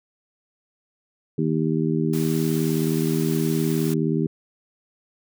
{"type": "harmonic tone", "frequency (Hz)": 79.2, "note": "D#2", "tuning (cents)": 31, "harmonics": [2, 3, 4, 5], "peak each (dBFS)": [-23, -25, -26, -27], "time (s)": [1.38, 4.27], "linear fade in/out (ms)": 5}
{"type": "noise", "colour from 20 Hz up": "white", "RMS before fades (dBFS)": -36, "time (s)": [2.13, 3.94], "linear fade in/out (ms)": 5}
{"effects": []}